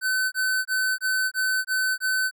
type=tone bursts; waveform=square; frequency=1520 Hz; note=F#6; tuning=46 cents sharp; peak=-22 dBFS; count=7; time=0.01-2.312 s; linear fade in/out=50 ms; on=310 ms; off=22 ms; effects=none